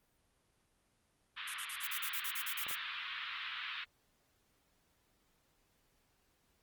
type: band-pass noise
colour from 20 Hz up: white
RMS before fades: -43 dBFS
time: 1.36-3.85 s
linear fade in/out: 20 ms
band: 1100 to 3600 Hz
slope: 48 dB/octave
type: noise bursts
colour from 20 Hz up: violet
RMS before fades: -39 dBFS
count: 12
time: 1.47-2.753 s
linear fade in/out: 10 ms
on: 73 ms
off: 37 ms
type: clicks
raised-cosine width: 0.5 ms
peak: -32 dBFS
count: 2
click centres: 2.666 / 2.711 s
effects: pink hiss -75 dBFS RMS until 6.62 s + Opus 32 kbps